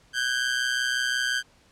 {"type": "ring-modulated tone", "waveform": "sawtooth", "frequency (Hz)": 1568, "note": "G6", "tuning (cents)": 0, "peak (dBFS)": -17, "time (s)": [0.13, 1.43], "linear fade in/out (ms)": 50, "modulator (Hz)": 62.8, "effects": ["pink hiss -59 dBFS RMS until 1.71 s", "low-pass 8000 Hz 12 dB/octave"]}